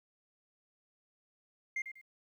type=tone with echo; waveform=sine; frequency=2107 Hz; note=C7; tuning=12 cents sharp; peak=-30 dBFS; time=1.76-1.82 s; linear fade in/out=5 ms; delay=97 ms; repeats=2; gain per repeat=-11 dB; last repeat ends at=2.014 s; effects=tanh soft clip ceiling -32 dBFS + 12-bit